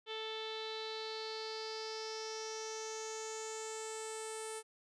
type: tone with low-pass filter sweep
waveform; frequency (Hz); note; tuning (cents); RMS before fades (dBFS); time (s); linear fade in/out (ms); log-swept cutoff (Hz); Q
sawtooth; 440; A4; 0; -43; 0.06-4.63; 50; 3400 to 9100; 6.1
effects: none